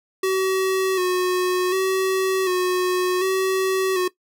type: tone with vibrato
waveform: square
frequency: 371.8 Hz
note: F#4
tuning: 8 cents sharp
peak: -19 dBFS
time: 0.23-4.08 s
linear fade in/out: 5 ms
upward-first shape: square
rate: 0.67 Hz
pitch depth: 35 cents each way
effects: noise-tail reverb RT60 0.1 s tail -17 dB re dry